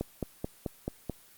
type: click train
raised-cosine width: 2 ms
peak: -18 dBFS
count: 6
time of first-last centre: 0.01-1.097 s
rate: 4.6 Hz
effects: white hiss -57 dBFS RMS until 1.37 s + Opus 24 kbps